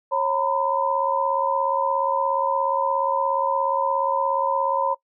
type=tone cluster; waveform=sine; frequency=546 / 926 / 1003 Hz; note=C#5 / A#5 / B5; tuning=-26 / -12 / +26 cents; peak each=-24 dBFS; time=0.11-4.95 s; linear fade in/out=20 ms; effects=noise-tail reverb RT60 0.1 s tail -21 dB re dry